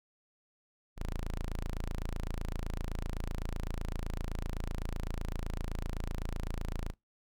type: tone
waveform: sawtooth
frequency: 27.86 Hz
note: A0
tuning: 23 cents sharp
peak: -30 dBFS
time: 0.96-6.94 s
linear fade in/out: 50 ms
effects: noise-tail reverb RT60 0.2 s tail -24 dB re dry